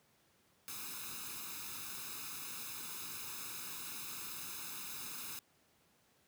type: noise with comb filter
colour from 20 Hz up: white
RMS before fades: -45 dBFS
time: 0.68-5.39 s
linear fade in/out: 0 ms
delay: 0.78 ms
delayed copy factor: +0.75
effects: pink hiss -71 dBFS RMS until 6.27 s + high-pass 100 Hz 12 dB/octave